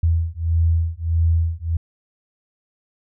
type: beating tone pair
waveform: sine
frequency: 82 / 83.6 Hz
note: E2 / E2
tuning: -9 / +25 cents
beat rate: 1.6 Hz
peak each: -19 dBFS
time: 0.03-1.77 s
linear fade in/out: 5 ms
effects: none